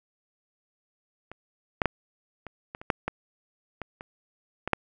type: clicks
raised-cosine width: 0.5 ms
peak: -25 / -7 / -7 / -24 / -21 / -26 / -7 / -13 / -19 / -24 / -15 / -6 dBFS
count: 12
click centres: 1.316 / 1.818 / 1.857 / 2.467 / 2.749 / 2.815 / 2.902 / 3.08 / 3.817 / 4.009 / 4.676 / 4.733 s
effects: none